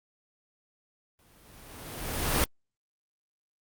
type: noise with exponential growth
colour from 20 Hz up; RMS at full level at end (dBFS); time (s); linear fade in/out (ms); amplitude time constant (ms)
pink; -23; 1.19-2.44; 0; 270
effects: Opus 32 kbps